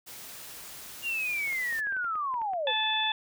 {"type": "noise", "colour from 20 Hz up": "white", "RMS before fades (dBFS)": -44, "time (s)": [0.06, 1.81], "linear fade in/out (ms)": 20}
{"type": "linear sweep", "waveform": "sine", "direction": "down", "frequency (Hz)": [2830, 466.2], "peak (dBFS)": -28, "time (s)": [1.02, 2.73], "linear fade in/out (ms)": 50}
{"type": "clicks", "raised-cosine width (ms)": 0.5, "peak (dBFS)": -32, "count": 12, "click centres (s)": [1.476, 1.526, 1.727, 1.79, 1.87, 1.924, 1.967, 2.045, 2.155, 2.341, 2.417, 2.535]}
{"type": "harmonic tone", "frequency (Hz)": 870, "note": "A5", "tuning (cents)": -20, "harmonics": [1, 2, 3, 4], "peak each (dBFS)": [-31, -33, -34, -28], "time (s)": [2.67, 3.12], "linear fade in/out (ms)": 2}
{"effects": []}